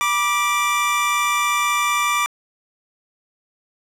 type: tone pair together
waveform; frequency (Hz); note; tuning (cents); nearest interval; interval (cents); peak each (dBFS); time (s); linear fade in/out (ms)
25% pulse; 971 / 1176.3; B5 / D6; -30 / +2; minor third; 332; -22 / -14; 0.01-2.26; 0
effects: low-pass 12000 Hz 12 dB/octave + 7-bit